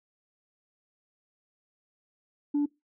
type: tone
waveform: sine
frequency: 290.4 Hz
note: D4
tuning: 19 cents flat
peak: -21 dBFS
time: 2.54-2.66 s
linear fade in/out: 10 ms
effects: noise-tail reverb RT60 0.2 s tail -22 dB re dry + tanh soft clip ceiling -21 dBFS